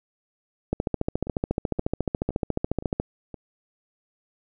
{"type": "two click trains", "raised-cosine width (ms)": 2, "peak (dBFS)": [-23, -10], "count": [5, 33], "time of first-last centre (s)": [[1.27, 3.343], [0.73, 3]], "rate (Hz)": [1.93, 14.1], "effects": []}